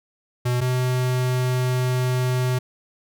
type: tone pair in turn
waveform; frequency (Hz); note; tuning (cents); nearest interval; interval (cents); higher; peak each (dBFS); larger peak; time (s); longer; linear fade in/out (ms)
square; 123.47 / 126.72; B2 / B2; 0 / +45; unison; 45; second; -20; neither; 0.45-0.61 / 0.61-2.59; second; 10
effects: none